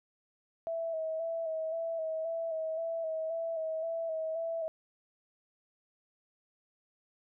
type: tone with vibrato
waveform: sine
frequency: 650 Hz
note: E5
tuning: 24 cents flat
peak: -32 dBFS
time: 0.67-4.68 s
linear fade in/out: 0 ms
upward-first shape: square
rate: 1.9 Hz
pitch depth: 29 cents each way
effects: none